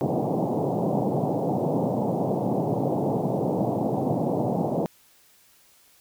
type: band-pass noise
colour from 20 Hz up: pink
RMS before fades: -25 dBFS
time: 0.01-4.86 s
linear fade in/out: 0 ms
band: 120 to 840 Hz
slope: 48 dB/octave
effects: white hiss -58 dBFS RMS until 6 s